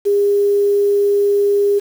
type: tone with quantisation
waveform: sine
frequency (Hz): 405.3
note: G#4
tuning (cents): -42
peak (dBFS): -11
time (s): 0.05-1.8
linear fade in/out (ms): 20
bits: 6
effects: none